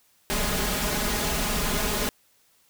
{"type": "noise with comb filter", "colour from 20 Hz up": "pink", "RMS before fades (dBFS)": -26, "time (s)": [0.3, 2.09], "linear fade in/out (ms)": 0, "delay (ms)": 4.8, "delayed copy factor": 0.8, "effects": ["white hiss -63 dBFS RMS until 2.69 s"]}